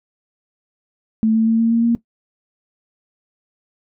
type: tone with pitch steps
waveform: sine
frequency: 220.6 / 223.2 / 225.8 / 228.4 / 231 / 233.7 Hz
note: A3 / A3 / A3 / A#3 / A#3 / A#3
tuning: +5 / +25 / +45 / -35 / -16 / +5 cents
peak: -12 dBFS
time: 1.23-1.95 s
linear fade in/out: 0 ms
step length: 120 ms
effects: noise-tail reverb RT60 0.1 s tail -17 dB re dry